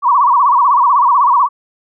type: tone with vibrato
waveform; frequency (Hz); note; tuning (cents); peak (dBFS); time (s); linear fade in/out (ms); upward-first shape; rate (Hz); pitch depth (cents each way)
sine; 1046.5; C6; 0; -7; 0.02-1.49; 50; sine; 16; 180
effects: none